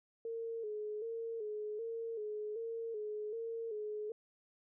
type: tone with vibrato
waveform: sine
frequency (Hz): 440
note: A4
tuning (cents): 0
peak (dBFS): -38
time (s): 0.25-4.12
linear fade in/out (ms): 2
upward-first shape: square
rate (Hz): 1.3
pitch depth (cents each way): 67
effects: none